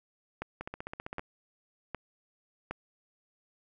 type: two click trains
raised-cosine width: 0.5 ms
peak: -20 / -23 dBFS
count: 4 / 10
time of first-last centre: 0.42-2.71 / 0.61-1.194 s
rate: 1.31 / 15.4 Hz
effects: none